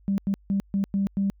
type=tone bursts at uneven times; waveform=sine; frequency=197.2 Hz; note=G3; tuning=11 cents sharp; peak=-20 dBFS; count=6; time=0.08-0.18 / 0.27-0.34 / 0.5-0.6 / 0.74-0.84 / 0.94-1.07 / 1.17-1.3 s; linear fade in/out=0 ms; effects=tanh soft clip ceiling -16 dBFS + added 50 Hz sine -53 dBFS peak until 1.4 s